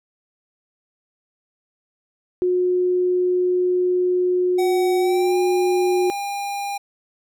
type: tone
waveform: sine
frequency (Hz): 361.9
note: F#4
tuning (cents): -38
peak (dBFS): -16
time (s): 2.42-6.1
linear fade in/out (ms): 0
type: tone with pitch glide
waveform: square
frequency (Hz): 755 to 804.5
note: F#5 to G5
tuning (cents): +35 to +45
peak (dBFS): -25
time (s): 4.58-6.78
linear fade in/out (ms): 10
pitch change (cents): +110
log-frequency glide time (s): 4.99-5.37
effects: none